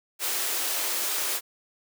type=high-pass noise; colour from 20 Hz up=white; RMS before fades=-28 dBFS; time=0.19-1.41 s; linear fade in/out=50 ms; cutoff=300 Hz; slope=48 dB/octave; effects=none